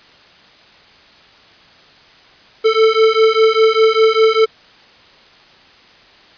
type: beating tone pair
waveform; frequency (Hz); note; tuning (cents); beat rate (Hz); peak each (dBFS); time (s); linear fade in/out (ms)
square; 440 / 445; A4 / A4; 0 / +20; 5; -13; 2.64-4.46; 20
effects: white hiss -45 dBFS RMS until 6.37 s + resampled to 11025 Hz